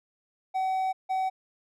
triangle tone pair in turn, 757 / 757 Hz, F#5 / F#5, +39 / +39 cents, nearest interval unison, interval 0 cents, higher neither, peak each -23 dBFS, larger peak neither, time 0.54-0.93 / 1.09-1.3 s, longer first, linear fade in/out 20 ms, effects none

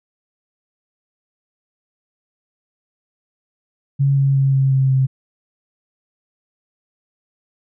sine tone with pitch steps, 138.59 / 137.32 / 136.05 / 134.8 / 133.56 / 132.33 Hz, C#3 / C#3 / C#3 / C#3 / C3 / C3, 0 / -16 / -32 / -48 / +36 / +20 cents, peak -12 dBFS, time 3.99-5.07 s, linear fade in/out 20 ms, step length 180 ms, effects none

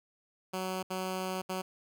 10% pulse tone bursts at uneven times, 186.6 Hz, F#3, 15 cents sharp, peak -25 dBFS, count 3, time 0.53-0.83 / 0.9-1.42 / 1.49-1.62 s, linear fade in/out 10 ms, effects none

